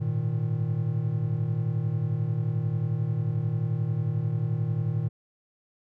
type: chord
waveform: triangle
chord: Ab suspended second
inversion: none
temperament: equal with one note detuned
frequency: 105.28 / 116.54 / 155.56 Hz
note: Ab2 / Bb2 / Eb3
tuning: +24 / 0 / 0 cents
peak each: -31 / -25 / -27 dBFS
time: 0-5.09 s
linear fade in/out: 20 ms
effects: none